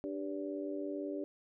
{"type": "harmonic tone with a mistuned harmonic", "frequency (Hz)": 98, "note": "G2", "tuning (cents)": 0, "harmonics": [3, 4, 5, 6], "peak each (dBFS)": [-39, -41, -51, -43], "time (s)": [0.04, 1.24], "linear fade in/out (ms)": 0, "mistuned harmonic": 6, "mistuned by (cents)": -36, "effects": []}